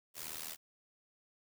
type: noise with amplitude modulation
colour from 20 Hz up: white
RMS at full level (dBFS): -40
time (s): 0.14-0.57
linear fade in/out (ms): 50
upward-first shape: sine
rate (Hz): 79.3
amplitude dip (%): 90
effects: none